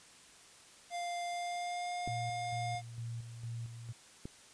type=tone with pitch glide; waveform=square; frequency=698.5 to 710.3 Hz; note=F5 to F5; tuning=0 to +29 cents; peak=-37 dBFS; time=0.9-2.82 s; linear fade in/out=50 ms; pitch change=+29 cents; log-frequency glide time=1.25-1.93 s
type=tone with tremolo; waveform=sine; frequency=116.54 Hz; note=A#2; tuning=in tune; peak=-38 dBFS; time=2.07-3.93 s; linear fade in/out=20 ms; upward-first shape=square; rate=2.2 Hz; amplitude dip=55%
type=clicks; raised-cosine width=3 ms; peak=-29 dBFS; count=2; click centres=2.076 / 4.255 s
effects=white hiss -58 dBFS RMS until 4.53 s + resampled to 22050 Hz